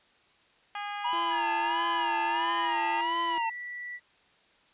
harmonic tone, 410 Hz, G#4, 22 cents flat, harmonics 2 / 3 / 4 / 5 / 6 / 7 / 8, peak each -36 / -40 / -42 / -44 / -46 / -47 / -48 dBFS, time 0.75-3.01 s, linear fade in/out 2 ms
square tone with vibrato, 950 Hz, A#5, 33 cents sharp, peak -28 dBFS, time 1.04-3.5 s, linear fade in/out 10 ms, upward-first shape sine, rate 1.5 Hz, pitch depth 110 cents each way
sawtooth tone, 339.3 Hz, F4, 50 cents flat, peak -34 dBFS, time 1.13-3.38 s, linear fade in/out 0 ms
sine tone with pitch glide, 1703 to 1956.2 Hz, G#6 to B6, +43 to -17 cents, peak -36 dBFS, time 1.29-4 s, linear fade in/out 50 ms, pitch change +240 cents, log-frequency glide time 2.25-2.91 s
effects white hiss -63 dBFS RMS until 4.73 s + resampled to 8000 Hz

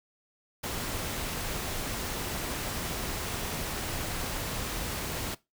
pink noise, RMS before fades -34 dBFS, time 0.63-5.35 s, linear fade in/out 10 ms, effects noise-tail reverb RT60 0.2 s tail -19 dB re dry

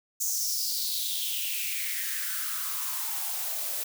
blue noise with high-pass filter sweep, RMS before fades -31 dBFS, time 0.2-3.84 s, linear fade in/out 10 ms, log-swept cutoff 6700 to 530 Hz, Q 5.1, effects none

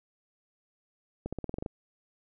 accelerating click train, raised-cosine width 2 ms, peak -21 dBFS, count 9, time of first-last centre 1.26-1.662 s, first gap 66 ms, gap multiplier 0.92, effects none

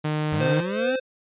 sawtooth tone, 152.6 Hz, D#3, 33 cents flat, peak -19 dBFS, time 0.04-0.61 s, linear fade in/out 10 ms
25% pulse linear sweep, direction up, 86.5 to 270 Hz, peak -23 dBFS, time 0.32-0.96 s, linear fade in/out 5 ms
square tone with tremolo, 518 Hz, C5, 17 cents flat, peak -22 dBFS, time 0.4-1 s, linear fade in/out 10 ms, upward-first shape sine, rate 2.6 Hz, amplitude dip 70%
effects resampled to 8000 Hz

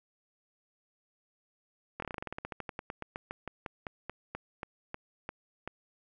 slowing click train, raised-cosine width 0.5 ms, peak -22 dBFS, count 29, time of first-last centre 2-5.676 s, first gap 23 ms, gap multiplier 1.11, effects none

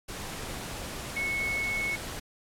sine tone in noise, 2200 Hz, C#7, 14 cents flat, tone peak -28 dBFS, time 1.16-1.96 s, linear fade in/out 10 ms, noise pink, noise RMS -38 dBFS, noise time 0.08-2.2 s, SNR +7 dB, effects low-pass 12000 Hz 12 dB/octave + AAC 64 kbps

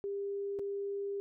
sine tone with dropouts, 399.9 Hz, G4, 35 cents sharp, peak -34 dBFS, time 0.04-1.2 s, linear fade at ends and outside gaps 0 ms, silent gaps 0.589-0.594 s, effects none

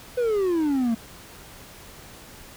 triangle exponential sweep, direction down, 505 to 221 Hz, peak -18 dBFS, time 0.17-0.95 s, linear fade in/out 10 ms, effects pink hiss -45 dBFS RMS until 2.56 s

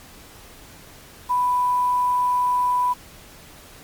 sine tone with quantisation, 990 Hz, B5, 4 cents sharp, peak -17 dBFS, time 1.29-2.94 s, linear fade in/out 20 ms, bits 7, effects pink hiss -45 dBFS RMS until 3.83 s + MP3 96 kbps

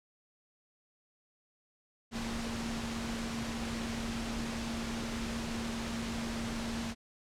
sine tone in noise, 230 Hz, A#3, 23 cents flat, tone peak -37 dBFS, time 2.11-6.95 s, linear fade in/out 50 ms, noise pink, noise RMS -39 dBFS, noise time 2.11-6.95 s, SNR -1 dB, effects low-pass 7000 Hz 12 dB/octave

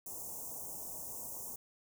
white band-stop noise, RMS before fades -44 dBFS, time 0.06-1.56 s, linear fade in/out 5 ms, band 1000 to 6100 Hz, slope 48 dB/octave, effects none

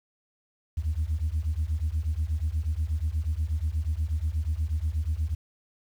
sine beating tone pair, 73.9 / 82.2 Hz, D2 / E2, +11 / -4 cents, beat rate 8.3 Hz, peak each -27 dBFS, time 0.77-5.35 s, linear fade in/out 10 ms, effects tanh soft clip ceiling -20 dBFS + 9-bit

